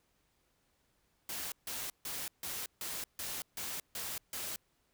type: noise bursts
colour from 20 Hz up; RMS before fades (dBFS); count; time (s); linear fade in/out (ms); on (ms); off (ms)
white; -40; 9; 1.29-4.56; 2; 230; 150
effects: pink hiss -75 dBFS RMS until 4.93 s